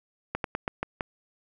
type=slowing click train; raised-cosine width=0.5 ms; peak=-13 dBFS; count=6; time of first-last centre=0.35-1.008 s; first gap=92 ms; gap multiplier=1.18; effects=none